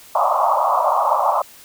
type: band-pass noise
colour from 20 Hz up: white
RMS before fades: -17 dBFS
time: 0.15-1.42 s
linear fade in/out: 5 ms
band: 570 to 1200 Hz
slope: 96 dB/octave
effects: white hiss -44 dBFS RMS until 1.64 s